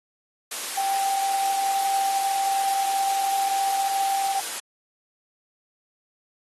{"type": "tone in noise", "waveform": "sine", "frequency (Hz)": 784, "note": "G5", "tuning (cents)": 0, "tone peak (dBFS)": -22, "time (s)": [0.77, 4.4], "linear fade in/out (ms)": 5, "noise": "white", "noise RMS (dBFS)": -31, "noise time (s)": [0.51, 4.6], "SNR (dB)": 6, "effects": ["high-pass 400 Hz 12 dB/octave", "AAC 32 kbps"]}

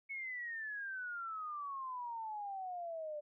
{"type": "exponential sweep", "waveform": "sine", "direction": "down", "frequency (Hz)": [2217, 587.3], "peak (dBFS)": -40, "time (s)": [0.09, 3.21], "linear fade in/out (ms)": 20, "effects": []}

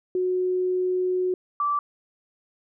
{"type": "tone pair in turn", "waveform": "sine", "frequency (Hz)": [366.5, 1163.6], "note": ["F#4", "D6"], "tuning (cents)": [-16, -16], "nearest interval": "octave + minor sixth", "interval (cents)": 2000, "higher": "second", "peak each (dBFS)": -21, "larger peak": "neither", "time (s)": [[0.15, 1.34], [1.6, 1.79]], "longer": "first", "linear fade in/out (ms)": 2, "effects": []}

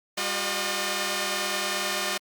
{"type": "tone cluster", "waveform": "5% pulse", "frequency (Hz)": [199.2, 359.7, 607], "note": ["G3", "F#4", "D#5"], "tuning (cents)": [28, -49, -43], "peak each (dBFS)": [-22, -19, -18], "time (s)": [0.17, 2.18], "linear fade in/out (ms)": 10, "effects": ["Opus 48 kbps"]}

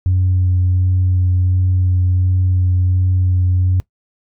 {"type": "tone with vibrato", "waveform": "sine", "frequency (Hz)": 91.4, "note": "F#2", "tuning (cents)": -21, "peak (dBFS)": -10, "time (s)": [0.06, 3.8], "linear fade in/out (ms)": 0, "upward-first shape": "sine", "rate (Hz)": 1.4, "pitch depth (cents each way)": 13, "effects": ["noise-tail reverb RT60 0.1 s tail -21 dB re dry", "tanh soft clip ceiling -8 dBFS"]}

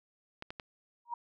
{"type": "clicks", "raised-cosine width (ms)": 0.3, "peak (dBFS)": -25, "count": 3, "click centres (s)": [0.424, 0.505, 0.598]}
{"type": "tone with exponential growth", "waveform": "sine", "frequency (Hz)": 949, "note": "A#5", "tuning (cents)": 31, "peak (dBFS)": -30, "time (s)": [1.05, 1.14], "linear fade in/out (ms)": 5, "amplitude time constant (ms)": 18}
{"effects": []}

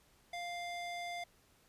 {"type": "tone with band-pass filter", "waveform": "square", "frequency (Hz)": 698.5, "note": "F5", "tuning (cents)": 0, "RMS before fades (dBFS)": -42, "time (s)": [0.33, 1.24], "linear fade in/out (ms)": 5, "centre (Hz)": 2200, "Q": 0.58, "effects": ["pink hiss -68 dBFS RMS until 1.68 s", "resampled to 32000 Hz"]}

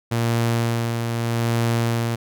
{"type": "tone with tremolo", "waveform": "sawtooth", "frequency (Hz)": 116.54, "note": "A#2", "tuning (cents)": 0, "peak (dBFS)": -14, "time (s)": [0.11, 2.16], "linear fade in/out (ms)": 10, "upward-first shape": "sine", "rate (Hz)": 0.8, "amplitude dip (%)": 40, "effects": []}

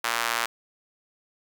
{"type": "tone with high-pass filter", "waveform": "sawtooth", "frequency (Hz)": 116.54, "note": "A#2", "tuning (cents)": 0, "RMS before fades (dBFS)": -27, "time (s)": [0.04, 0.46], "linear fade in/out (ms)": 5, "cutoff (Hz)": 1200, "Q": 1.2, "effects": []}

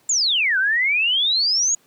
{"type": "exponential two-way sweep", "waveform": "sine", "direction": "down then up", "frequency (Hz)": [7380, 1480, 6850], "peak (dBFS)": -16, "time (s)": [0.09, 1.75], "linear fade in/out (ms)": 5, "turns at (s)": 0.58, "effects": ["pink hiss -58 dBFS RMS until 1.86 s", "high-pass 150 Hz 12 dB/octave"]}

